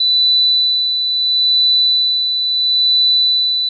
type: tone with tremolo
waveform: sine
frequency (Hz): 3983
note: B7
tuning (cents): +14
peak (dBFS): -9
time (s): 0-3.69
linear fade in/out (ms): 5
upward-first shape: sine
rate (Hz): 0.74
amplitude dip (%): 45
effects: none